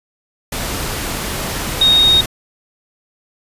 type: tone in noise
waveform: sine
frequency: 3729 Hz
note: A#7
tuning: in tune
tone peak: -8 dBFS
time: 1.81-2.21 s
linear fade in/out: 5 ms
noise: pink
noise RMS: -22 dBFS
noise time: 0.52-2.26 s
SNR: +11 dB
effects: resampled to 32000 Hz